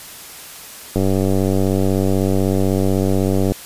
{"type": "click train", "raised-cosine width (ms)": 2, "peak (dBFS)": -5, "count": 247, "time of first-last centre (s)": [0.96, 3.52], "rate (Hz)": 96.1, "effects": ["white hiss -36 dBFS RMS until 3.65 s", "resampled to 32000 Hz"]}